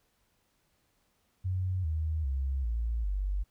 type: tone with pitch steps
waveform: sine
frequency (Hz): 92.5 / 78.69 / 66.94 / 56.94 / 48.44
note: F#2 / D#2 / C2 / A#1 / G1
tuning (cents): 0 / +20 / +40 / -40 / -20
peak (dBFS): -28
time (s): 1.44-3.44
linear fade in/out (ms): 20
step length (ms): 400
effects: pink hiss -73 dBFS RMS until 3.5 s